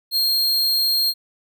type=tone; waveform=45% pulse; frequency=4222 Hz; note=C8; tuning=15 cents sharp; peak=-16 dBFS; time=0.11-1.14 s; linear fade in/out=50 ms; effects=none